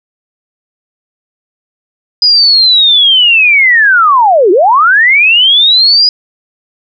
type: linear two-way sweep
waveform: sine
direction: down then up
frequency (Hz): 4978 to 336.4 to 4978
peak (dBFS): -3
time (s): 2.22-6.09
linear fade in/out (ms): 2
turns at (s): 4.51
effects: none